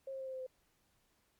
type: tone with pitch steps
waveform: sine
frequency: 538 / 533.4 / 528.8 / 524.2 / 519.7 / 515.2 Hz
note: C5 / C5 / C5 / C5 / C5 / C5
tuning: +48 / +33 / +18 / +3 / -12 / -27 cents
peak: -40 dBFS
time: 0.07-0.466 s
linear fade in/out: 5 ms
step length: 66 ms
effects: pink hiss -75 dBFS RMS until 1.39 s + MP3 96 kbps